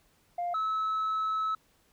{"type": "tone pair in turn", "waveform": "sine", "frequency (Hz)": [701, 1297.6], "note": ["F5", "E6"], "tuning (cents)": [6, -28], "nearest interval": "major seventh", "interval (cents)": 1066, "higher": "second", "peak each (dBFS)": [-28, -25], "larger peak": "second", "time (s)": [[0.38, 0.54], [0.54, 1.55]], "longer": "second", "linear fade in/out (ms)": 5, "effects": ["tanh soft clip ceiling -26 dBFS", "pink hiss -67 dBFS RMS until 1.92 s"]}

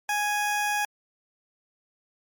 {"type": "tone", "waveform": "20% pulse", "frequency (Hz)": 830.6, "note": "G#5", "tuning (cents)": 0, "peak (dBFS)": -19, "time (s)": [0.09, 0.85], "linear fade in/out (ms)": 2, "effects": ["MP3 96 kbps"]}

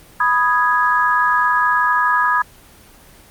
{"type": "chord", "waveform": "sine", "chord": "G# minor", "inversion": "first", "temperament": "equal", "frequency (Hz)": [987.8, 1244.5, 1661.2], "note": ["B5", "D#6", "G#6"], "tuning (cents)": [0, 0, 0], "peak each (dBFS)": -17, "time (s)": [0.2, 2.42], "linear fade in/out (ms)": 5, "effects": ["pink hiss -45 dBFS RMS until 3.3 s", "Opus 24 kbps"]}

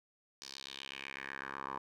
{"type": "tone with band-pass filter sweep", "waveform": "10% pulse", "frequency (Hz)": 68, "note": "C#2", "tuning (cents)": -33, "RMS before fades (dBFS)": -45, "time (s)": [0.42, 1.78], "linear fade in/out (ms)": 0, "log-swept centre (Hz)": [5200, 1000], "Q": 3.1, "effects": []}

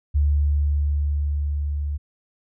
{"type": "tone with level ramp", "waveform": "sine", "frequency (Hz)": 72.8, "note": "D2", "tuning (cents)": -15, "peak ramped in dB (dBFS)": [-15, -23], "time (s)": [0.14, 1.98], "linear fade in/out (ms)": 20, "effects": []}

